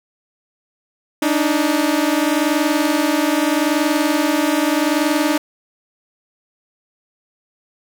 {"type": "tone pair together", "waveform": "sawtooth", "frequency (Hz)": [290.3, 311.1], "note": ["D4", "D#4"], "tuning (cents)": [-20, 0], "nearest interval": "minor second", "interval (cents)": 120, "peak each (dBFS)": -14, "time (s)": [1.22, 5.38], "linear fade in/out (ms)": 5, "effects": []}